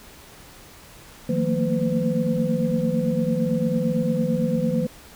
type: tone cluster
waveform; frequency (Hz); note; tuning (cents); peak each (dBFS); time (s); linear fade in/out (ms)
sine; 159.7 / 180.3 / 224.4 / 233.3 / 507; D#3 / F#3 / A3 / A#3 / B4; +45 / -45 / +34 / +2 / +45; -26; 1.29-4.87; 5
effects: pink hiss -46 dBFS RMS until 5.15 s